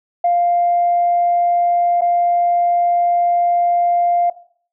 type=tone with dropouts; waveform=sine; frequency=698.5 Hz; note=F5; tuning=in tune; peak=-11 dBFS; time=0.24-4.3 s; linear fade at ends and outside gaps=5 ms; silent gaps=2.01-2.017 s; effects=noise-tail reverb RT60 0.5 s tail -17 dB re dry + tanh soft clip ceiling -7 dBFS